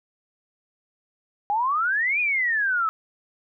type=exponential two-way sweep; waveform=sine; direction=up then down; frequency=799 to 2489 to 1277 Hz; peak=-20 dBFS; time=1.5-2.89 s; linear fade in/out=0 ms; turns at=2.2 s; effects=none